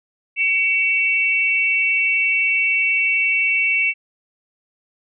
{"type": "tone pair together", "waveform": "sine", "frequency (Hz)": [2256, 2687], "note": ["C#7", "E7"], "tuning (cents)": [30, 33], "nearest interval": "minor third", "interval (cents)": 303, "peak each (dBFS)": -18, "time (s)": [0.36, 3.94], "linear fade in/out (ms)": 50, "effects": []}